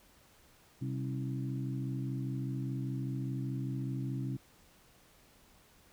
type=harmonic tone with a mistuned harmonic; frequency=65 Hz; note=C2; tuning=11 cents flat; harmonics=2 / 3 / 4 / 5; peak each=-35 / -43 / -41 / -45 dBFS; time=0.81-4.37 s; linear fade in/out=10 ms; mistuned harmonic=4; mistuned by=+75 cents; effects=pink hiss -63 dBFS RMS until 5.92 s